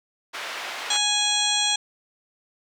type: band-pass noise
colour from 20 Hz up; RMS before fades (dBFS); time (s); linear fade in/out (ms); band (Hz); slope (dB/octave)
white; -33; 0.33-0.98; 20; 620 to 2800; 12
type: harmonic tone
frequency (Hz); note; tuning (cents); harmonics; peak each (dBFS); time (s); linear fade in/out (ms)
830.6; G#5; 0; 1 / 2 / 3 / 4 / 5 / 7 / 8 / 9 / 10; -30 / -34 / -31 / -23 / -28 / -30 / -35 / -29 / -35; 0.9-1.76; 5
effects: none